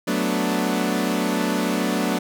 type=chord; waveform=sawtooth; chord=B minor seventh; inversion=second; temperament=equal; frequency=185 / 220 / 246.9 / 293.7 Hz; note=F#3 / A3 / B3 / D4; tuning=0 / 0 / 0 / 0 cents; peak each=-22 dBFS; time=0.07-2.19 s; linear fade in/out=10 ms; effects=none